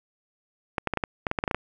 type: clicks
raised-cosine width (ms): 0.5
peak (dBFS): -10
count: 12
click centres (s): 0.782 / 0.873 / 0.937 / 0.973 / 1.038 / 1.268 / 1.314 / 1.388 / 1.439 / 1.478 / 1.512 / 1.546
effects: none